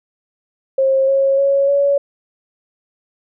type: tone with pitch steps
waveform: sine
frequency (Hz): 535 / 544.4 / 553.9 / 563.5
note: C5 / C#5 / C#5 / C#5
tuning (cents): +38 / -31 / -1 / +28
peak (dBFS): -11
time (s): 0.78-1.98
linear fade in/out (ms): 5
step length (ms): 300
effects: none